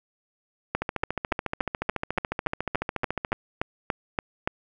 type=two click trains; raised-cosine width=0.5 ms; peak=-12 / -9 dBFS; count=36 / 14; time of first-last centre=0.82-3.32 / 0.75-4.475 s; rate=14 / 3.49 Hz; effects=none